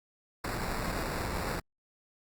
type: noise with sample-and-hold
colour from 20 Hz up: pink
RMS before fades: -34 dBFS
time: 0.44-1.6 s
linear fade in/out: 5 ms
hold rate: 3150 Hz
effects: Opus 48 kbps